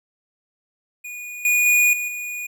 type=tone with level steps; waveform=square; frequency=2453 Hz; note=D#7; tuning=25 cents flat; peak=-32 / -16 / -14 / -24 / -28 dBFS; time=1.04-2.47 s; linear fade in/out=10 ms; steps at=1.45 / 1.66 / 1.93 / 2.08 s; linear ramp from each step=2 ms; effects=none